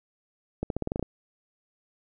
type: accelerating click train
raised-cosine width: 2 ms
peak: -15 dBFS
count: 9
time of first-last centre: 0.63-1.027 s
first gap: 72 ms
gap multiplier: 0.89
effects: none